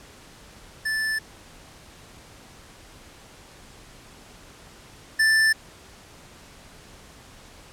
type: tone pair in turn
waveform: square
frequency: 1755 / 1765.2 Hz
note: A6 / A6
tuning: -5 / +5 cents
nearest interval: unison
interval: 10 cents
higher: second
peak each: -24 / -17 dBFS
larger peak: second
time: 0.85-1.19 / 5.19-5.53 s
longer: neither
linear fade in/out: 10 ms
effects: pink hiss -48 dBFS RMS until 7.72 s + low-pass 10000 Hz 12 dB/octave